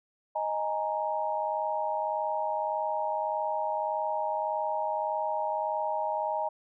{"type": "chord", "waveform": "sine", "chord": "D# suspended fourth", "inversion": "none", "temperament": "equal", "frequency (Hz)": [622.3, 830.6, 932.3], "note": ["D#5", "G#5", "A#5"], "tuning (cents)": [0, 0, 0], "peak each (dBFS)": -32, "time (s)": [0.35, 6.49], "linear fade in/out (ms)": 10, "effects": []}